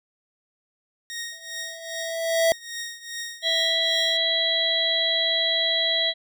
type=tone with tremolo; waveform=15% pulse; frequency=1864.7 Hz; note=A#6; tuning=in tune; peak=-23 dBFS; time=1.1-4.17 s; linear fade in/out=0 ms; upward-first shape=triangle; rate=2.5 Hz; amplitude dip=85%
type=tone with exponential growth; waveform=square; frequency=660 Hz; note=E5; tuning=2 cents sharp; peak=-16 dBFS; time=1.32-2.52 s; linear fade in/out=0 ms; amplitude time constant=260 ms
type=harmonic tone; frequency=657 Hz; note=E5; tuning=6 cents flat; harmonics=1 / 3 / 5 / 6; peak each=-29 / -28 / -24 / -24 dBFS; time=3.42-6.14 s; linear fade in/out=50 ms
effects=none